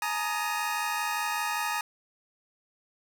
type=chord; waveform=25% pulse; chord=Ab suspended second; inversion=none; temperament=equal with one note detuned; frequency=847.1 / 932.3 / 1244.5 Hz; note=Ab5 / Bb5 / Eb6; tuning=+34 / 0 / 0 cents; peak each=-29 dBFS; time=0.02-1.81 s; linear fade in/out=2 ms; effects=none